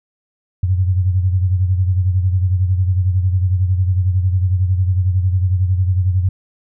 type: beating tone pair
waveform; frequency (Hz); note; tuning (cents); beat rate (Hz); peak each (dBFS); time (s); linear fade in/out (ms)
sine; 91.2 / 102.2; F#2 / G#2; -24 / -27; 11; -13 / -21; 0.63-6.29; 5
effects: none